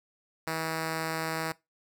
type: tone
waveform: 5% pulse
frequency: 161.1 Hz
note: E3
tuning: 39 cents flat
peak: -19 dBFS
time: 0.47-1.52 s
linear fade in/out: 2 ms
effects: noise-tail reverb RT60 0.2 s tail -20 dB re dry